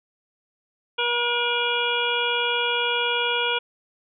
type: harmonic tone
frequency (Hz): 478.7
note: A#4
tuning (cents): +46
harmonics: 1 / 2 / 3 / 5 / 6 / 7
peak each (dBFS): -28 / -28 / -28 / -28 / -28 / -28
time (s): 0.98-3.59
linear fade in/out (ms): 10
effects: none